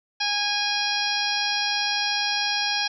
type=harmonic tone with a mistuned harmonic; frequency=823 Hz; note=G#5; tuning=16 cents flat; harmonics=1 / 2 / 3 / 4 / 5 / 6 / 7; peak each=-30 / -30 / -30 / -30 / -30 / -30 / -30 dBFS; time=0.2-2.88 s; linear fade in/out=10 ms; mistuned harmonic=7; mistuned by=-64 cents; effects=none